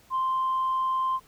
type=tone; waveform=sine; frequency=1045 Hz; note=C6; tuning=2 cents flat; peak=-22 dBFS; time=0.1-1.2 s; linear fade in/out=50 ms; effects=tanh soft clip ceiling -20 dBFS + pink hiss -58 dBFS RMS until 1.27 s